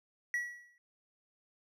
triangle tone with exponential decay, 1933 Hz, B6, 38 cents flat, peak -27 dBFS, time 0.34-0.78 s, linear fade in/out 1 ms, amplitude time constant 95 ms, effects none

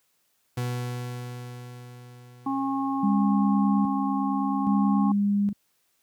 40% pulse tone with exponential decay, 122.8 Hz, B2, 9 cents flat, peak -25 dBFS, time 0.57-3.93 s, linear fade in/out 5 ms, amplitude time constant 730 ms
harmonic tone, 271.7 Hz, C#4, 35 cents flat, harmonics 1 / 3 / 4, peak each -26 / -31 / -32 dBFS, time 2.46-5.12 s, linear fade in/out 5 ms
sine tone with tremolo, 202.5 Hz, G#3, 43 cents flat, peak -20 dBFS, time 3.03-5.53 s, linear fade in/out 5 ms, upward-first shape square, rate 0.61 Hz, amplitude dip 60%
effects white hiss -70 dBFS RMS until 6.02 s + high-pass 60 Hz 12 dB/octave

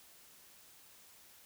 silence, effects white hiss -60 dBFS RMS until 1.45 s

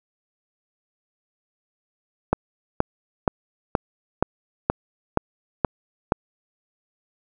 click train, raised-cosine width 1 ms, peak -3 dBFS, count 9, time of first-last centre 2.33-6.121 s, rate 2.11 Hz, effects none

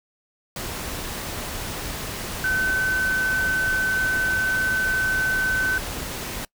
sine tone in noise, 1523 Hz, F#6, 50 cents sharp, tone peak -20 dBFS, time 2.44-5.78 s, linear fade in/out 2 ms, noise pink, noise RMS -31 dBFS, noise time 0.56-6.45 s, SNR +8 dB, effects noise-tail reverb RT60 0.1 s tail -23 dB re dry

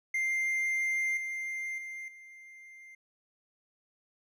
triangle tone with level steps, 2098 Hz, C7, 4 cents sharp, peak -26 / -32 / -37 / -47 dBFS, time 0.14-2.95 s, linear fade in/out 5 ms, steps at 1.17 / 1.78 / 2.08 s, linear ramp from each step 2 ms, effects none

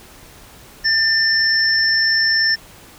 sine tone pair together, 1790 / 5369 Hz, A6 / E8, +29 / +31 cents, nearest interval octave + perfect fifth, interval 1902 cents, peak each -16 dBFS, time 0.84-2.56 s, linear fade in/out 20 ms, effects pink hiss -43 dBFS RMS until 2.98 s

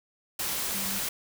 sine tone in noise, 195.9 Hz, G3, 1 cent flat, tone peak -38 dBFS, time 0.74-0.99 s, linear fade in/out 5 ms, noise white, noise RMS -31 dBFS, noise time 0.39-1.09 s, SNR -10 dB, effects none

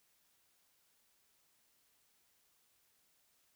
silence, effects white hiss -74 dBFS RMS until 3.55 s

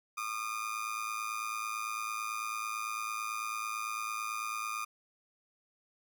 30% pulse tone with amplitude modulation, 1215 Hz, D#6, 42 cents flat, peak -29 dBFS, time 0.17-4.85 s, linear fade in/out 10 ms, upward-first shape sine, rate 109 Hz, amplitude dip 70%, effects none

